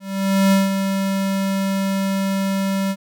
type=tone with ADSR envelope; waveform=square; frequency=194.4 Hz; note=G3; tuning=14 cents flat; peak=-12 dBFS; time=0-2.96 s; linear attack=520 ms; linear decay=170 ms; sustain=-7 dB; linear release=54 ms; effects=none

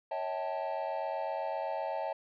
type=chord; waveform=triangle; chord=A dominant seventh; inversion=first; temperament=equal with one note detuned; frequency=554.4 / 642.3 / 784 / 880 Hz; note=C#5 / E5 / G5 / A5; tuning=0 / -45 / 0 / 0 cents; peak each=-37 / -35 / -38 / -36 dBFS; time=0.11-2.13 s; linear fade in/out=5 ms; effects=resampled to 11025 Hz

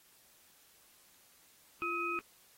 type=tone cluster; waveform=sine; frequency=344.4 / 1280 / 2500 Hz; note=F4 / D#6 / D#7; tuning=-24 / +49 / +8 cents; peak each=-40 / -36 / -37 dBFS; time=1.82-2.19 s; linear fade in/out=0 ms; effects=white hiss -64 dBFS RMS until 2.57 s + AAC 48 kbps

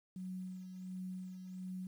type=tone with tremolo; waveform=sine; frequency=185 Hz; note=F#3; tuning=in tune; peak=-40 dBFS; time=0.16-1.87 s; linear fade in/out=2 ms; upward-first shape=sine; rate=1.4 Hz; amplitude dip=50%; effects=11-bit

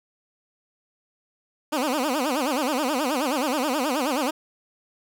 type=tone with vibrato; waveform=15% pulse; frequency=277.2 Hz; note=C#4; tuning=in tune; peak=-16 dBFS; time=1.72-4.31 s; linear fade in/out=10 ms; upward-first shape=sine; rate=9.4 Hz; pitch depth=220 cents each way; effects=none

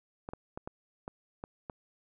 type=clicks; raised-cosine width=1 ms; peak=-25 dBFS; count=7; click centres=0.289 / 0.335 / 0.575 / 0.675 / 1.079 / 1.439 / 1.698 s; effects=none

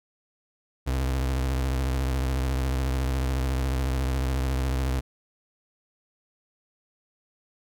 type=tone with vibrato; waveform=35% pulse; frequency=65.41 Hz; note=C2; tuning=in tune; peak=-22 dBFS; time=0.86-5.01 s; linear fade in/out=20 ms; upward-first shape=triangle; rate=14 Hz; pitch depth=98 cents each way; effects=none

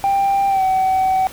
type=tone with pitch glide; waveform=sine; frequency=790 to 757.8 Hz; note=G5 to F#5; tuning=+13 to +41 cents; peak=-11 dBFS; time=0.04-1.27 s; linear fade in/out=0 ms; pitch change=-72 cents; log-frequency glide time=0.49-0.63 s; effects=tanh soft clip ceiling -12 dBFS + pink hiss -37 dBFS RMS until 1.32 s

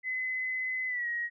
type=tone with pitch glide; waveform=sine; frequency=2029 to 1893.1 Hz; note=B6 to A#6; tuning=+46 to +26 cents; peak=-30 dBFS; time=0.03-1.3 s; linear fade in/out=50 ms; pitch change=-120 cents; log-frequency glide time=0.87-1.07 s; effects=none

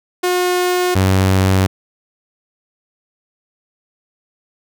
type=tone pair in turn; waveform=sawtooth; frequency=360.2 / 94.94 Hz; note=F#4 / F#2; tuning=-46 / +45 cents; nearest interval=octave + major seventh; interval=2309 cents; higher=first; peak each=-10 / -7 dBFS; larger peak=second; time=0.23-0.95 / 0.95-1.67 s; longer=neither; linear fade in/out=10 ms; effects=none

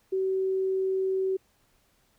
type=tone; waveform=sine; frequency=380.4 Hz; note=F#4; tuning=48 cents sharp; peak=-24 dBFS; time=0.12-1.37 s; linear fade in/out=10 ms; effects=pink hiss -67 dBFS RMS until 2.18 s

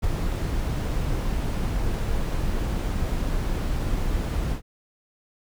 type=noise with ADSR envelope; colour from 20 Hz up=brown; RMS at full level=-22 dBFS; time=0.02-4.62 s; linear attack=23 ms; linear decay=9 ms; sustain=-3 dB; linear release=100 ms; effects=none

